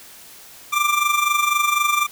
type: tone with amplitude modulation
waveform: 25% pulse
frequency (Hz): 1183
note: D6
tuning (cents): +12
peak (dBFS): -10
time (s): 0.72-2.07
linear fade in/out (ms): 20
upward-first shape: sine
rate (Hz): 24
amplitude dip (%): 65
effects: white hiss -43 dBFS RMS until 2.11 s